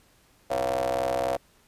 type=ring-modulated tone; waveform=30% pulse; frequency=63.8 Hz; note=C2; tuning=43 cents flat; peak=-19 dBFS; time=0.5-1.37 s; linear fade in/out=10 ms; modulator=616 Hz; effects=pink hiss -61 dBFS RMS until 1.67 s + resampled to 32000 Hz